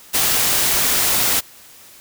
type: noise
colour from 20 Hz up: white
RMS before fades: -17 dBFS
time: 0.13-1.41 s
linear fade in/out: 20 ms
effects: white hiss -44 dBFS RMS until 2 s